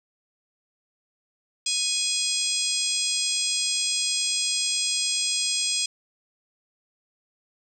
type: harmonic tone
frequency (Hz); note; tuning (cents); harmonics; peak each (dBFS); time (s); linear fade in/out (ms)
830.6; G#5; 0; 3 / 4 / 5 / 6 / 7 / 8 / 9 / 10; -33 / -30 / -34 / -28 / -35 / -34 / -32 / -30; 1.66-5.86; 5
effects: 9-bit

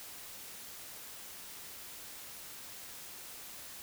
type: silence
effects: white hiss -48 dBFS RMS until 3.82 s

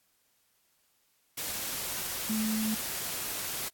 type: tone in noise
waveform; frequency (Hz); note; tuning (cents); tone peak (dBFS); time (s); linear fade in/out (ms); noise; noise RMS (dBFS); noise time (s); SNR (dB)
sine; 217.9; A3; -17; -28; 2.29-2.75; 10; white; -35; 1.37-3.69; +4
effects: white hiss -71 dBFS RMS until 3.73 s + AAC 64 kbps

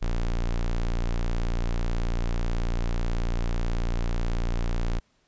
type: tone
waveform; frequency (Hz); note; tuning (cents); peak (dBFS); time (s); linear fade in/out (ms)
square; 29.14; A#0; 0; -24; 0.01-5; 20
effects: pink hiss -67 dBFS RMS until 5.27 s + resampled to 16000 Hz

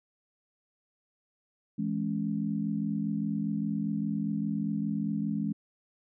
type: chord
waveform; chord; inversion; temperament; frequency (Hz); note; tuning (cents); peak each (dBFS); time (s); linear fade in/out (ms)
sine; C# minor; first; equal with one note detuned; 164.81 / 209.8 / 277.2; E3 / G#3 / C#4; 0 / +18 / 0; -34 / -30 / -35; 1.78-5.53; 10
effects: none

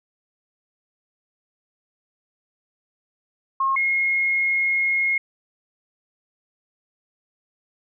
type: tone pair in turn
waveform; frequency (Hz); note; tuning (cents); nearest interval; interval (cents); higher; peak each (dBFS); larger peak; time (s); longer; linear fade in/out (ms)
sine; 1077 / 2154; C6 / C7; +50 / +50; octave; 1200; second; -18; neither; 3.6-3.76 / 3.76-5.18; second; 5
effects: none

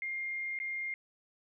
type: tone with dropouts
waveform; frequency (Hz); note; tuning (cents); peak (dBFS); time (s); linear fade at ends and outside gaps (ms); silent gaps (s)
sine; 2118; C7; +21; -34; 0.02-0.94; 1; 0.589-0.6
effects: none

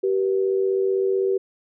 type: tone pair together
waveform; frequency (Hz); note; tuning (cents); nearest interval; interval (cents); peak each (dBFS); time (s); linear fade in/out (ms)
sine; 386 / 481.8; G4 / B4; -27 / -43; major third; 384; -19 / -26; 0.03-1.38; 10
effects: none

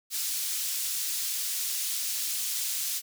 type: high-pass noise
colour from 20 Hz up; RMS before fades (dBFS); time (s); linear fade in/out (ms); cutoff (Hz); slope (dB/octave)
pink; -31; 0.1-3.02; 50; 4900; 12
effects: none

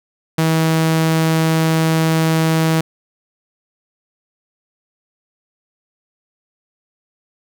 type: tone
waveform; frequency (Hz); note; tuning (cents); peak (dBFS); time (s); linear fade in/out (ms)
sawtooth; 161; E3; -41; -9; 0.38-2.81; 5
effects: none

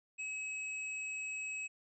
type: tone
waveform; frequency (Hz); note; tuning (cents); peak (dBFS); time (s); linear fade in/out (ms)
square; 2563; E7; -49; -39; 0.18-1.68; 20
effects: resampled to 24000 Hz

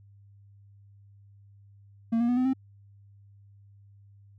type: tone with pitch steps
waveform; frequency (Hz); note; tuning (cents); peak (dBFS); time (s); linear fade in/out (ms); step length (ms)
triangle; 228.5 / 236.8 / 245.5 / 254.4 / 263.7; A#3 / A#3 / B3 / C4 / C4; -34 / +27 / -10 / -48 / +14; -20; 2.12-2.535; 10; 83
effects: added 100 Hz sine -52 dBFS peak until 4.38 s

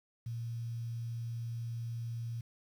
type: tone with quantisation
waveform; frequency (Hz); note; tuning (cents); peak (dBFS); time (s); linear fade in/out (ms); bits
sine; 116.54; A#2; 0; -36; 0.26-2.41; 5; 10
effects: none

